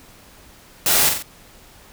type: noise with echo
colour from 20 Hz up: white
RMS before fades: -17 dBFS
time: 0.86-1.09 s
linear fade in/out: 2 ms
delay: 45 ms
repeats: 3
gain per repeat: -5 dB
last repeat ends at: 1.225 s
effects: pink hiss -47 dBFS RMS until 1.92 s